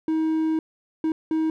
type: tone bursts at uneven times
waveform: triangle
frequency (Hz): 317.5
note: D#4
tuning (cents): +35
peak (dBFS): -18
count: 3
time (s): 0.08-0.59 / 1.04-1.12 / 1.31-1.5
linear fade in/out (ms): 2
effects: none